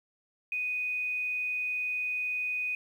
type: tone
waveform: sine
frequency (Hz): 2489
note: D#7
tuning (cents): 0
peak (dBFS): -29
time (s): 0.52-2.75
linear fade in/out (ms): 2
effects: 10-bit